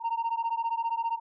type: beating tone pair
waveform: sine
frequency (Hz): 914 / 929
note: A#5 / A#5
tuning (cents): -34 / -6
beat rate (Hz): 15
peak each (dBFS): -28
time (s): 0-1.2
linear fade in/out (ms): 50
effects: tanh soft clip ceiling -24 dBFS